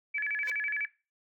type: tone with vibrato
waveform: sine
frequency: 1982 Hz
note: B6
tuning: 6 cents sharp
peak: -29 dBFS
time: 0.14-0.86 s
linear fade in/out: 10 ms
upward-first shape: square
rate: 12 Hz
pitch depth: 260 cents each way
type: tone with exponential growth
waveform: 5% pulse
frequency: 510 Hz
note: C5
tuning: 44 cents flat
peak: -27 dBFS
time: 0.42-0.5 s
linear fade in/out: 2 ms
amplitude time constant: 17 ms
effects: noise-tail reverb RT60 0.3 s tail -19 dB re dry